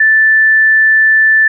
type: tone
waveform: sine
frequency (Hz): 1760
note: A6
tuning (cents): 0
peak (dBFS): -5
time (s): 0-1.48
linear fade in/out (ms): 5
effects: none